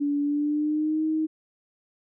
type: tone with pitch glide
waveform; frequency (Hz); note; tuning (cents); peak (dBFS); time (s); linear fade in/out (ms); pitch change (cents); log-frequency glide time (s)
sine; 287.9 to 314; D4 to D#4; -34 to +16; -22; 0-1.27; 20; +150; 0.22-1.04
effects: none